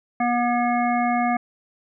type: harmonic tone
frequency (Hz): 241.2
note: B3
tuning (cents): -41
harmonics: 1 / 3 / 5 / 7 / 9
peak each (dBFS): -23 / -21 / -29 / -33 / -30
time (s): 0.2-1.37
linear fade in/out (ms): 5
effects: none